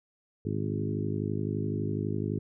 harmonic tone with a mistuned harmonic, 51.91 Hz, G#1, in tune, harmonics 2 / 3 / 4 / 5 / 6 / 7 / 8, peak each -33 / -35 / -36 / -37 / -38 / -38 / -39 dBFS, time 0.45-2.39 s, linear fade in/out 5 ms, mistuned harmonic 2, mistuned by +19 cents, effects none

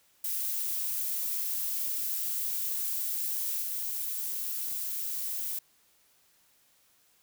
violet noise with level steps, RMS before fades -32 / -34 dBFS, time 0.24-5.59 s, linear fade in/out 5 ms, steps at 3.62 s, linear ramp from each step 2 ms, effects white hiss -66 dBFS RMS until 7.22 s

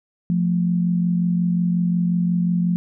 sine tone pair together, 175.33 / 220.9 Hz, F3 / A3, +7 / +7 cents, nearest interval major third, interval 400 cents, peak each -17 / -26 dBFS, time 0.3-2.76 s, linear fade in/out 0 ms, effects none

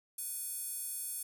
square tone with high-pass filter, 493.9 Hz, B4, in tune, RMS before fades -40 dBFS, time 0.18-1.23 s, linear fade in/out 5 ms, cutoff 10000 Hz, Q 3.1, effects none

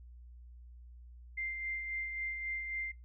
sine tone with tremolo, 2093 Hz, C7, in tune, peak -34 dBFS, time 1.37-2.92 s, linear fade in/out 10 ms, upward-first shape sine, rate 3.7 Hz, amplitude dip 40%, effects noise-tail reverb RT60 0.2 s tail -22 dB re dry + added 60 Hz sine -50 dBFS peak until 3.04 s

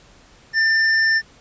square tone, 1789 Hz, A6, 28 cents sharp, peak -15 dBFS, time 0.53-1.22 s, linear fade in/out 50 ms, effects pink hiss -50 dBFS RMS until 1.4 s + resampled to 16000 Hz

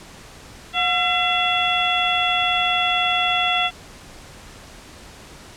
harmonic tone with a mistuned harmonic, 678 Hz, E5, 49 cents sharp, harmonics 1 / 2 / 3 / 4 / 5, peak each -23 / -25 / -27 / -23 / -22 dBFS, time 0.73-3.71 s, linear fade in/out 50 ms, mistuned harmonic 1, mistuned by +110 cents, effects pink hiss -42 dBFS RMS until 5.56 s + low-pass 9000 Hz 12 dB/octave

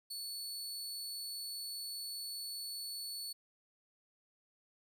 sawtooth tone, 4435 Hz, C#8, in tune, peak -38 dBFS, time 0.1-3.33 s, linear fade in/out 10 ms, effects none

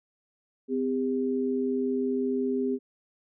sine tone pair together, 256.2 / 401.7 Hz, C4 / G4, -36 / +42 cents, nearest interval minor sixth, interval 778 cents, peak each -27 / -28 dBFS, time 0.68-2.79 s, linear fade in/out 50 ms, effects none

